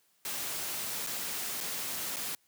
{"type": "noise with dropouts", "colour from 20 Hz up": "white", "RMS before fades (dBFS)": -36, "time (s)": [0.25, 2.35], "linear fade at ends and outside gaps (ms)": 2, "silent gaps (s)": [[1.066, 1.07], [1.605, 1.609], [2.161, 2.166]], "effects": ["white hiss -70 dBFS RMS until 2.47 s", "high-pass 100 Hz 12 dB/octave"]}